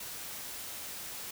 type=noise; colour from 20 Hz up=white; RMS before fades=-42 dBFS; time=0-1.31 s; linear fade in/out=5 ms; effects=none